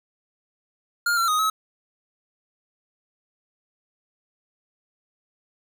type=tone with pitch steps; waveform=square; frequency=1411 / 1360 / 1247 / 1286 Hz; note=F6 / F6 / D#6 / E6; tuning=+17 / -46 / +3 / -43 cents; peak=-20 dBFS; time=1.06-1.5 s; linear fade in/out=5 ms; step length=110 ms; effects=9-bit